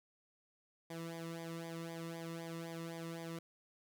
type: tone with flanger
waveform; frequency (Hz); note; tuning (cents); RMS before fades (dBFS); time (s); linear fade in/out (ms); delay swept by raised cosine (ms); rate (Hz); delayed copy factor
sawtooth; 166; E3; +12; -45; 0.9-3.39; 5; 0.72 to 1.3; 3.9; -0.85
effects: none